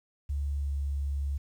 sine tone with pitch glide, 71.1 to 70.36 Hz, C#2 to C#2, +45 to +26 cents, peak -28 dBFS, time 0.29-1.38 s, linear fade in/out 10 ms, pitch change -19 cents, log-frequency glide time 0.6-0.69 s, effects 10-bit

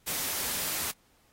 white noise, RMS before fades -32 dBFS, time 0.06-0.92 s, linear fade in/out 20 ms, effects pink hiss -66 dBFS RMS until 1.32 s + AAC 48 kbps

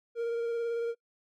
triangle tone with vibrato, 466.2 Hz, A#4, in tune, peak -27 dBFS, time 0.15-0.95 s, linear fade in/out 50 ms, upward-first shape sine, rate 18 Hz, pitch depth 17 cents each way, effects noise-tail reverb RT60 0.1 s tail -25 dB re dry

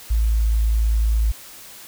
sine tone, 55 Hz, A1, in tune, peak -15 dBFS, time 0.1-1.32 s, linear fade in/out 10 ms, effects white hiss -41 dBFS RMS until 1.87 s

